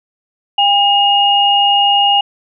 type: tone pair together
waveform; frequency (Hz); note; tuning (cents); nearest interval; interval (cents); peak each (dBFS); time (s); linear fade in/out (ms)
sine; 804 / 2856; G5 / F7; +44 / +38; octave + minor seventh; 2194; -11; 0.58-2.21; 5
effects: none

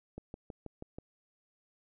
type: click train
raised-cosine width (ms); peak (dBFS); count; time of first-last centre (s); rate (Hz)
2; -29; 6; 0.18-0.985; 6.21
effects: none

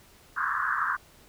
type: band-pass noise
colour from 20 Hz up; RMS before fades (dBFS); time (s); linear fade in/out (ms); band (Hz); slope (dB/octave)
white; -28; 0.36-0.97; 20; 1000 to 1700; 96
effects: pink hiss -56 dBFS RMS until 1.28 s

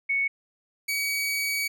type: tone pair in turn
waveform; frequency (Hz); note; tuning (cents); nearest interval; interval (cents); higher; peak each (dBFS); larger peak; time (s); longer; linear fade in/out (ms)
sine / sawtooth; 2217 / 2265; C#7 / C#7; 0 / +37; unison; 37; second; -22; neither; 0.09-0.28 / 0.88-1.68; second; 10
effects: none

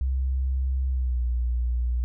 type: tone with pitch glide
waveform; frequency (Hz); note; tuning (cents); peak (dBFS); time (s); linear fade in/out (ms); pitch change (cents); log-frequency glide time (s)
sine; 65.41 to 60.33; C2 to B1; 0 to -40; -22; 0.01-2.04; 0; -140; 0.88-1.23
effects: none

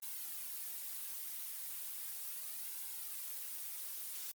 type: noise with flanger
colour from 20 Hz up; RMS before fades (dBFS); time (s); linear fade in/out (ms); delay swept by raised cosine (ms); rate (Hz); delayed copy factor
blue; -44; 0.02-4.32; 10; 1.6 to 5.1; 0.36; -0.85
effects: Opus 32 kbps

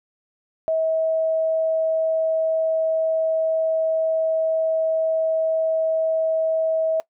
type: tone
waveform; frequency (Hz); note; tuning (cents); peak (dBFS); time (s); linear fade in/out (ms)
sine; 643; E5; -43; -18; 0.68-7; 0
effects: noise-tail reverb RT60 0.1 s tail -20 dB re dry

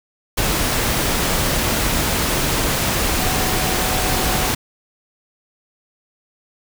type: tone in noise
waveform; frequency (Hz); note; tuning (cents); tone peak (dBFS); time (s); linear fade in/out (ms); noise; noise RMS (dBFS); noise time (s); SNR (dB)
sine; 745; F#5; +12; -28; 3.19-4.49; 10; pink; -19; 0.37-4.55; -12
effects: none

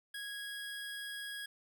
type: tone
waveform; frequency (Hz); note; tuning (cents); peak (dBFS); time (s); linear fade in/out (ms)
25% pulse; 1654; G#6; -8; -37; 0.14-1.46; 5
effects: none

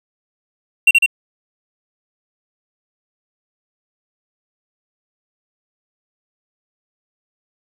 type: tone with echo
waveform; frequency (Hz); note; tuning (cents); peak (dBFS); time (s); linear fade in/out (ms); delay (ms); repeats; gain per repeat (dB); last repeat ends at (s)
triangle; 2740; F7; -34; -4; 0.87-0.91; 5; 76; 2; -2; 1.062
effects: none

